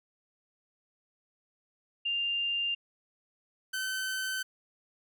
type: tone pair in turn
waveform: sine / sawtooth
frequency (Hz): 2796 / 1530.7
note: F7 / G6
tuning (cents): +1 / -42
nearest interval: minor seventh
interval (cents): 1043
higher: first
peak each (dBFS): -28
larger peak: neither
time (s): 2.05-2.75 / 3.73-4.43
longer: neither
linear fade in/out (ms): 10
effects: none